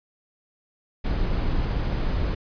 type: noise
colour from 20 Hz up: brown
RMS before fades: -24 dBFS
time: 1.04-2.35 s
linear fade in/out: 10 ms
effects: resampled to 11025 Hz